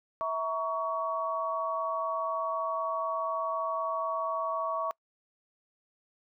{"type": "tone cluster", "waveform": "sine", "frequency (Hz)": [652, 939, 1123], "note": ["E5", "A#5", "C#6"], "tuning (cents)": [-19, 12, 22], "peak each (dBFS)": [-33, -38, -31], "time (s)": [0.21, 4.91], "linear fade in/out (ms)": 0, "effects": ["noise-tail reverb RT60 0.1 s tail -25 dB re dry"]}